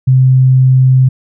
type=tone; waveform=sine; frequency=130 Hz; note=C3; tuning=11 cents flat; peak=-4 dBFS; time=0.07-1.09 s; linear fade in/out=10 ms; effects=none